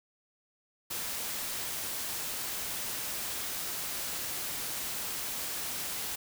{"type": "noise", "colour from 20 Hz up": "white", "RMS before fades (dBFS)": -36, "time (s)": [0.9, 6.16], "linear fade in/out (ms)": 10, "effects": []}